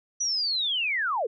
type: linear sweep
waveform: sine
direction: down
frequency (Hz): 5950 to 392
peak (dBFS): -24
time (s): 0.2-1.27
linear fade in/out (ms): 10
effects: none